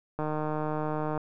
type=click train; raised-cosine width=1 ms; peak=-18 dBFS; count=152; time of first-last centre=0.19-1.177 s; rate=153 Hz; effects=none